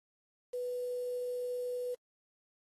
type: tone with quantisation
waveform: sine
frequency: 493.9 Hz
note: B4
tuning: in tune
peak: -34 dBFS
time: 0.53-1.95 s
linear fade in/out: 10 ms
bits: 9
effects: AAC 32 kbps